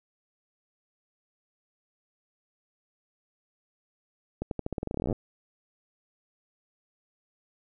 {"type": "accelerating click train", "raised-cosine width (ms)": 2, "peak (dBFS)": -17, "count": 21, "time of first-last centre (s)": [4.42, 5.127], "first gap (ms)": 92, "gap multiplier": 0.88, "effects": []}